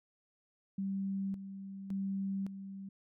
sine tone with tremolo, 194.8 Hz, G3, 11 cents flat, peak -33 dBFS, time 0.78-2.89 s, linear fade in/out 5 ms, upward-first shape square, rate 0.89 Hz, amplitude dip 65%, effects none

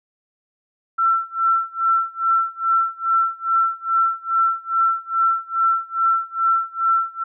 sine tone with tremolo, 1344 Hz, E6, 33 cents sharp, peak -13 dBFS, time 0.98-7.24 s, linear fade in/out 10 ms, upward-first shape sine, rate 2.4 Hz, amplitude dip 95%, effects none

